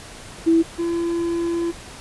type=tone pair in turn; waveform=sine / triangle; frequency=329.6 / 339.1 Hz; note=E4 / E4; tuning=0 / +49 cents; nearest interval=unison; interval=49 cents; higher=second; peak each=-12 / -18 dBFS; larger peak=first; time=0.46-0.63 / 0.78-1.72 s; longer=second; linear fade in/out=20 ms; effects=pink hiss -39 dBFS RMS until 2 s + resampled to 24000 Hz